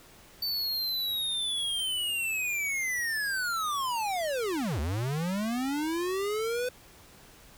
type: linear two-way sweep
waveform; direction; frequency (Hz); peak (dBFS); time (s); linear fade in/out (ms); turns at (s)
square; down then up; 4567 to 69.3 to 505; -29; 0.42-6.69; 5; 4.8
effects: pink hiss -54 dBFS RMS until 7.57 s